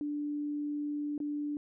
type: tone with dropouts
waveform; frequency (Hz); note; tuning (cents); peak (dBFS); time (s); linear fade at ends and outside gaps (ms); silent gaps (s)
sine; 293.7; D4; 0; -32; 0.01-1.57; 1; 1.179-1.202
effects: none